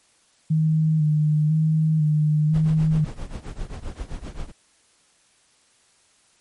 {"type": "tone with vibrato", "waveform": "sine", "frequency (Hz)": 154.6, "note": "D#3", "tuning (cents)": -11, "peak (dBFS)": -16, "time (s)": [0.5, 3.05], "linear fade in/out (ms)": 10, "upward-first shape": "square", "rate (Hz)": 1, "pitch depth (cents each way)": 29}
{"type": "noise with tremolo", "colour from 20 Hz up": "brown", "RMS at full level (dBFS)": -29, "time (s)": [2.53, 4.52], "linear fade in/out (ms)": 20, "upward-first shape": "triangle", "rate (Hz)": 7.6, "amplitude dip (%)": 90}
{"effects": ["white hiss -60 dBFS RMS until 6.4 s", "MP3 48 kbps"]}